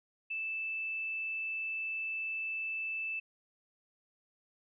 sine tone, 2637 Hz, E7, in tune, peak -34 dBFS, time 0.3-3.2 s, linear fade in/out 10 ms, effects none

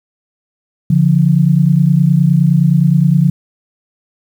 sine tone pair together, 143.45 / 173.1 Hz, D3 / F3, -40 / -15 cents, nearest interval minor third, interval 325 cents, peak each -10 dBFS, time 0.9-3.3 s, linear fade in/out 5 ms, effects 7-bit

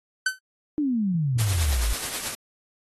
45% pulse tone with exponential decay, 1526 Hz, G6, 47 cents flat, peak -17 dBFS, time 0.26-0.39 s, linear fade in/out 5 ms, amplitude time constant 28 ms
sine exponential sweep, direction down, 310.8 to 49 Hz, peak -21 dBFS, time 0.78-1.93 s, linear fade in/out 0 ms
white noise with tremolo, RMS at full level -28 dBFS, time 1.38-2.35 s, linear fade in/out 10 ms, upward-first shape triangle, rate 9.3 Hz, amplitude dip 55%
effects AAC 32 kbps

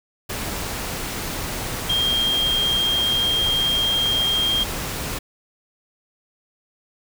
sine tone in noise, 3211 Hz, G7, 41 cents sharp, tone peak -18 dBFS, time 1.89-4.64 s, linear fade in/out 10 ms, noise pink, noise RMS -28 dBFS, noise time 0.29-5.19 s, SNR +7 dB, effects none

